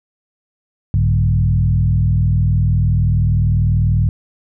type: tone with frequency modulation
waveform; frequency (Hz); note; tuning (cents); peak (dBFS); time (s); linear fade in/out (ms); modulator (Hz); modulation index
sine; 103.83; G#2; 0; -11; 0.94-4.09; 0; 40.3; 1.2
effects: none